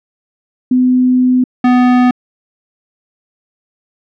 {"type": "tone pair in turn", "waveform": ["sine", "square"], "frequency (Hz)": [252.8, 248.9], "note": ["B3", "B3"], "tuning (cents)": [41, 14], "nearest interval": "unison", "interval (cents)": 27, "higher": "first", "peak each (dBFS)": -7, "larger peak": "neither", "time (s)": [[0.71, 1.44], [1.64, 2.11]], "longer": "first", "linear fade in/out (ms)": 5, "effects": ["low-pass 2000 Hz 12 dB/octave"]}